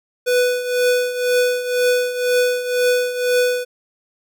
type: tone with tremolo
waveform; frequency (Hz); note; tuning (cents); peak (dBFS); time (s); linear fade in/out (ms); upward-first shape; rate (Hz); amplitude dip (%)
square; 495.1; B4; +4; -13; 0.26-3.65; 20; triangle; 2; 75
effects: none